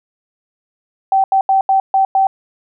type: tone bursts at uneven times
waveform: sine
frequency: 773 Hz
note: G5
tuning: 24 cents flat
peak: -9 dBFS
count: 6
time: 1.12-1.24 / 1.32-1.41 / 1.49-1.61 / 1.69-1.8 / 1.94-2.05 / 2.15-2.27 s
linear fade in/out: 2 ms
effects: none